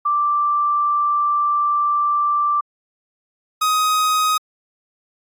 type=tone pair in turn; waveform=sine / 45% pulse; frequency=1174.7 / 1255.9 Hz; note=D6 / D#6; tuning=0 / +16 cents; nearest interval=minor second; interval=116 cents; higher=second; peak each=-15 dBFS; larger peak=neither; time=0.05-2.61 / 3.61-4.38 s; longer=first; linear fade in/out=10 ms; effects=AAC 64 kbps